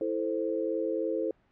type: chord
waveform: sine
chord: A minor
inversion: second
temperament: equal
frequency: 329.6 / 440 / 523.3 Hz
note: E4 / A4 / C5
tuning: 0 / 0 / 0 cents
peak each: -32 dBFS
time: 0.01-1.31 s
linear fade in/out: 2 ms
effects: pink hiss -67 dBFS RMS until 1.51 s + low-pass 2000 Hz 12 dB/octave